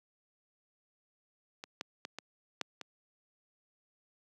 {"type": "clicks", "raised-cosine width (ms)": 0.2, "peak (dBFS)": [-25, -19, -22, -23, -15, -24], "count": 6, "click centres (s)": [1.639, 1.811, 2.051, 2.186, 2.613, 2.813], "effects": ["high-pass 200 Hz 12 dB/octave"]}